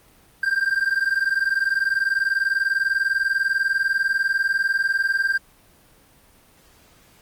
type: tone pair together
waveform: triangle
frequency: 1575 / 1595.1 Hz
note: G6 / G6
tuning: +8 / +30 cents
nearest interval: unison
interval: 22 cents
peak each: -20 dBFS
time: 0.43-5.38 s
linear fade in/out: 5 ms
effects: pink hiss -54 dBFS RMS until 7.21 s + Opus 32 kbps